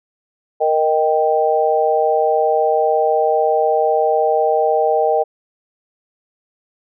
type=chord; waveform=sine; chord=Eb major; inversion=second; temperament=equal; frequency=466.2 / 622.3 / 784 Hz; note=Bb4 / Eb5 / G5; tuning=0 / 0 / 0 cents; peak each=-17 dBFS; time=0.6-5.24 s; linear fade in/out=20 ms; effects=none